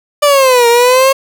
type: exponential two-way sweep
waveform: 30% pulse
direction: down then up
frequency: 594 to 466.2 to 545 Hz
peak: -3 dBFS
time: 0.22-1.13 s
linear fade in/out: 10 ms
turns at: 0.68 s
effects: none